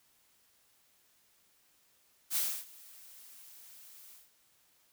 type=noise with ADSR envelope; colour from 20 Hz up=blue; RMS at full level=-30 dBFS; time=2.3-4.31 s; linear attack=55 ms; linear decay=290 ms; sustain=-24 dB; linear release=190 ms; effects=white hiss -69 dBFS RMS until 4.92 s